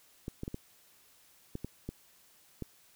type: clicks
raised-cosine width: 3 ms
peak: -24 dBFS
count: 8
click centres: 0.281 / 0.434 / 0.479 / 0.544 / 1.554 / 1.646 / 1.89 / 2.623 s
effects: white hiss -63 dBFS RMS until 2.95 s